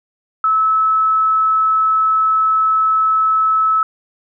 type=tone; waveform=sine; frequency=1300 Hz; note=E6; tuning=24 cents flat; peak=-11 dBFS; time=0.44-3.83 s; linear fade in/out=2 ms; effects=none